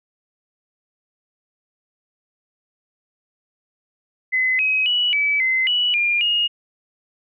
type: tone with pitch steps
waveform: sine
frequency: 2033 / 2538 / 2940 / 2296 / 2057 / 2944 / 2405 / 2862 Hz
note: B6 / D#7 / F#7 / D7 / C7 / F#7 / D7 / F7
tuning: +50 / +34 / -12 / -40 / -30 / -9 / +41 / +42 cents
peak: -16 dBFS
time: 4.32-6.48 s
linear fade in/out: 20 ms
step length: 270 ms
effects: none